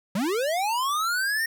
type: linear sweep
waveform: square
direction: up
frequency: 173.6 to 1858 Hz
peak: -24 dBFS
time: 0.15-1.46 s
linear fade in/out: 5 ms
effects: none